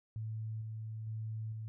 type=tone with tremolo; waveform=sine; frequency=110 Hz; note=A2; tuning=in tune; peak=-37 dBFS; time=0.16-1.68 s; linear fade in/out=0 ms; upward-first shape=square; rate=1.1 Hz; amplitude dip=25%; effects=none